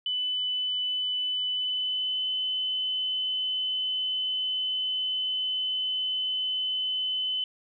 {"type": "tone with pitch glide", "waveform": "sine", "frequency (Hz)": [2999, 3029], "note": ["F#7", "F#7"], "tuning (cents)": [23, 40], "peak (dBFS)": -26, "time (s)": [0.06, 7.44], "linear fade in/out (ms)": 2, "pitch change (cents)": 17, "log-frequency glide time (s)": [1.49, 2.28], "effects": []}